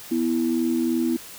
sine tone pair together, 246.7 / 329.6 Hz, B3 / E4, -2 / 0 cents, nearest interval perfect fourth, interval 502 cents, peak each -22 dBFS, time 0.11-1.17 s, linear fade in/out 10 ms, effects tanh soft clip ceiling -12 dBFS + white hiss -41 dBFS RMS until 1.38 s

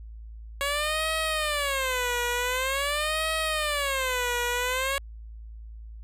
10% pulse tone with vibrato, 554.4 Hz, C#5, in tune, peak -17 dBFS, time 0.61-4.98 s, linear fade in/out 0 ms, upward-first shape sine, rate 0.46 Hz, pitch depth 240 cents each way, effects added 55 Hz sine -39 dBFS peak until 6.03 s + resampled to 32000 Hz

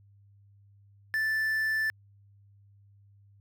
triangle tone with quantisation, 1760 Hz, A6, in tune, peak -24 dBFS, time 1.14-1.9 s, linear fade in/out 0 ms, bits 8, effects added 100 Hz sine -56 dBFS peak until 3.4 s

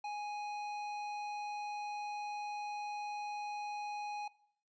sine tone with hard clipping, 830.6 Hz, G#5, in tune, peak -40 dBFS, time 0.04-4.28 s, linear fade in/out 5 ms, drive 11 dB, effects noise-tail reverb RT60 0.6 s tail -19 dB re dry + resampled to 16000 Hz

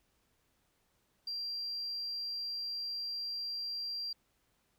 sine tone, 4739 Hz, D8, 15 cents sharp, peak -35 dBFS, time 1.27-4.13 s, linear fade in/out 5 ms, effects tanh soft clip ceiling -31 dBFS + pink hiss -75 dBFS RMS until 4.78 s

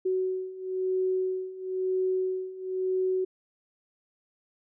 sine beating tone pair, 372.7 / 373.7 Hz, F#4 / F#4, +13 / +17 cents, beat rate 1 Hz, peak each -31 / -28 dBFS, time 0.05-3.25 s, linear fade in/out 10 ms, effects none

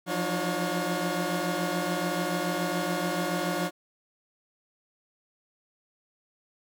25% pulse tone cluster, 172.1 / 179.1 / 304.8 / 558 / 716 Hz, F3 / F3 / D#4 / C#5 / F5, -25 / +44 / -36 / +11 / +43 cents, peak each -30 dBFS, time 0.06-3.71 s, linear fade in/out 50 ms, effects none

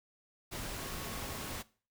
sine tone in noise, 1100 Hz, C#6, 14 cents flat, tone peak -52 dBFS, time 0.78-1.57 s, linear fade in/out 20 ms, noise pink, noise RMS -41 dBFS, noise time 0.51-1.63 s, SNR -14 dB, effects noise-tail reverb RT60 0.4 s tail -20 dB re dry

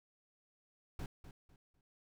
brown noise with echo, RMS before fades -42 dBFS, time 0.99-1.06 s, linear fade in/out 2 ms, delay 250 ms, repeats 3, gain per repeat -11 dB, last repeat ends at 1.81 s, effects none

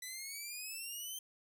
10% pulse exponential sweep, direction up, 1979 to 3136 Hz, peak -34 dBFS, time 0.02-1.19 s, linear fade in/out 5 ms, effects none

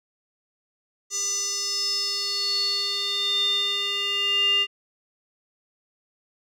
square tone with band-pass filter sweep, 400.8 Hz, G4, 38 cents sharp, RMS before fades -25 dBFS, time 1.1-4.67 s, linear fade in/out 50 ms, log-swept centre 6300 to 2700 Hz, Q 9.5, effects none

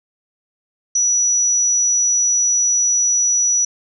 sine tone, 5880 Hz, F#8, 12 cents flat, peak -13 dBFS, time 0.95-3.65 s, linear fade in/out 5 ms, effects none

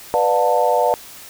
sine chord, B half-diminished seventh, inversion none, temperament just, 493.9 / 592.7 / 711.2 / 889 Hz, B4 / D5 / F5 / A5, 0 / +16 / +31 / +18 cents, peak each -19 dBFS, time 0.14-0.94 s, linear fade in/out 0 ms, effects white hiss -39 dBFS RMS until 1.29 s

